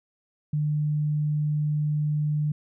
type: tone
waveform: sine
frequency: 150 Hz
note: D3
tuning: 37 cents sharp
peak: -22 dBFS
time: 0.53-2.52 s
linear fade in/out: 5 ms
effects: none